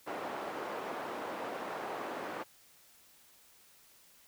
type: band-pass noise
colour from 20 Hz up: white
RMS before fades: -40 dBFS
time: 0.06-2.44 s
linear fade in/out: 20 ms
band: 320 to 910 Hz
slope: 12 dB/octave
effects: white hiss -62 dBFS RMS until 4.27 s